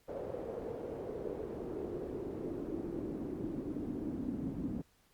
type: noise with band-pass filter sweep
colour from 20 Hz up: brown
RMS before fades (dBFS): -40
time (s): 0.08-4.82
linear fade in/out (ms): 10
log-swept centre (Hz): 520 to 250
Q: 3.9
effects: pink hiss -70 dBFS RMS until 5.13 s + Opus 48 kbps